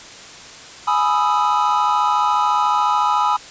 triangle chord, E major seventh, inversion first, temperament equal with one note detuned, 837.8 / 987.8 / 1244.5 / 1318.5 Hz, G#5 / B5 / D#6 / E6, +15 / 0 / 0 / 0 cents, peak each -18 / -17 / -18 / -22 dBFS, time 0.87-3.37 s, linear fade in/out 10 ms, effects white hiss -38 dBFS RMS until 3.5 s + resampled to 16000 Hz

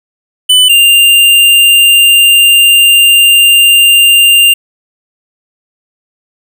square tone pair in turn, 3000 / 2793 Hz, F#7 / F7, +23 / -1 cents, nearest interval minor second, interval 124 cents, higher first, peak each -3 dBFS, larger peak neither, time 0.49-0.69 / 0.69-4.54 s, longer second, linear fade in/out 10 ms, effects none

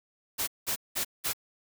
white noise bursts, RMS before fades -30 dBFS, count 4, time 0.38-1.334 s, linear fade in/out 20 ms, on 96 ms, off 190 ms, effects none

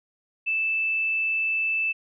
sine tone, 2637 Hz, E7, in tune, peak -22 dBFS, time 0.46-1.93 s, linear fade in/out 20 ms, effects none

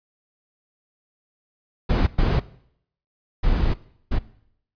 brown noise bursts at uneven times, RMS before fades -19 dBFS, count 4, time 1.89-2.07 / 2.18-2.4 / 3.43-3.74 / 4.11-4.19 s, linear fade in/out 10 ms, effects noise-tail reverb RT60 0.7 s tail -19 dB re dry + resampled to 11025 Hz

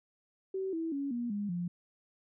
sine tone with pitch steps, 381.9 / 326.8 / 279.6 / 239.2 / 204.7 / 175.1 Hz, G4 / E4 / C#4 / A#3 / G#3 / F3, -45 / -15 / +15 / +45 / -25 / +5 cents, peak -32 dBFS, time 0.54-1.68 s, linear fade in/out 5 ms, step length 190 ms, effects none

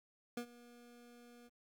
25% pulse tone with ADSR envelope, 240 Hz, B3, 49 cents flat, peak -34 dBFS, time 0.37-1.5 s, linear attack 4 ms, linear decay 80 ms, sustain -19 dB, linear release 39 ms, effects 12-bit

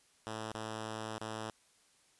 5% pulse tone with dropouts, 110 Hz, A2, in tune, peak -28 dBFS, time 0.27-1.5 s, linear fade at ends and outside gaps 0 ms, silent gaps 0.516-0.544 / 1.182-1.211 s, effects white hiss -68 dBFS RMS until 2.19 s + resampled to 24000 Hz

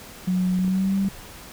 sine tone with pitch glide, 183.3 to 195.32 Hz, F#3 to G3, -16 to -6 cents, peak -19 dBFS, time 0.27-1.09 s, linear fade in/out 10 ms, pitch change +110 cents, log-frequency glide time 0.57-0.96 s
clicks, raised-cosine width 3 ms, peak -25 dBFS, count 5, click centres 0.59 / 0.647 / 0.68 / 1.047 / 1.087 s
effects pink hiss -42 dBFS RMS until 1.52 s

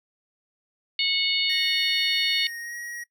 harmonic tone, 732 Hz, F#5, 19 cents flat, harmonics 3 / 4 / 5 / 6, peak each -27 / -27 / -27 / -27 dBFS, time 0.99-2.47 s, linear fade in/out 2 ms
square tone with pitch glide, 1864.7 to 1899.5 Hz, A#6 to A#6, 0 to +32 cents, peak -35 dBFS, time 1.49-3.04 s, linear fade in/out 10 ms, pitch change +32 cents, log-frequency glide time 2.6-2.75 s
effects noise-tail reverb RT60 0.1 s tail -19 dB re dry

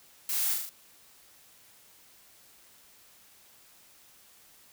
blue noise with echo, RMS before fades -31 dBFS, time 0.29-0.54 s, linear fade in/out 2 ms, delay 38 ms, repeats 4, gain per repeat -3 dB, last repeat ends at 0.692 s, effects white hiss -58 dBFS RMS until 4.72 s

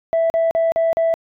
sine tone bursts, 659.3 Hz, E5, in tune, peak -12 dBFS, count 5, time 0.13-1.14 s, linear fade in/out 0 ms, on 170 ms, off 40 ms, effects tanh soft clip ceiling -12 dBFS

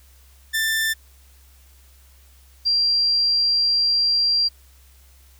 sawtooth / sine tone pair in turn, 1777 / 4744 Hz, A6 / D8, +17 / +17 cents, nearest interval octave + perfect fourth, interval 1700 cents, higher second, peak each -16 dBFS, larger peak neither, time 0.53-0.94 / 2.65-4.49 s, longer second, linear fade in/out 20 ms, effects added 66 Hz sine -49 dBFS peak until 5.39 s + white hiss -56 dBFS RMS until 5.39 s

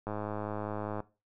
click train, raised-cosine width 1 ms, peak -22 dBFS, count 99, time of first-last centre 0.07-1.003 s, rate 105 Hz, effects noise-tail reverb RT60 0.3 s tail -19 dB re dry

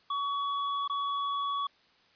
square tone with dropouts, 1128 Hz, C#6, 30 cents sharp, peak -30 dBFS, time 0.1-1.67 s, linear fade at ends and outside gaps 5 ms, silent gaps 0.878-0.897 s, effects white hiss -64 dBFS RMS until 2.15 s + resampled to 11025 Hz

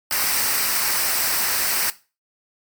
white noise with comb filter, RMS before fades -21 dBFS, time 0.11-1.9 s, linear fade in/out 0 ms, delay 0.29 ms, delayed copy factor -0.55, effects noise-tail reverb RT60 0.3 s tail -17 dB re dry + MP3 96 kbps

